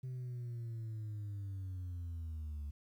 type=linear sweep; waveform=sine; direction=down; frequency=129.6 to 71.4 Hz; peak=-37 dBFS; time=0.03-2.71 s; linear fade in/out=10 ms; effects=tanh soft clip ceiling -39 dBFS + 12-bit